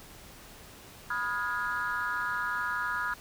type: chord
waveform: sine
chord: F half-diminished seventh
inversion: second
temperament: equal with one note detuned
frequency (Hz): 987.8 / 1244.5 / 1428.7 / 1661.2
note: Cb6 / Eb6 / F6 / Ab6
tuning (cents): 0 / 0 / +39 / 0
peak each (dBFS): -35 / -35 / -32 / -34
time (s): 1.1-3.14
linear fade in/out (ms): 5
effects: tanh soft clip ceiling -22 dBFS + pink hiss -50 dBFS RMS until 3.2 s